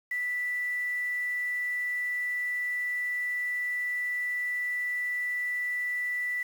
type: tone with quantisation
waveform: sine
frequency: 1972 Hz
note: B6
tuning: 3 cents flat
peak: -28 dBFS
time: 0.11-6.43 s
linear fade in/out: 5 ms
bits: 8
effects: none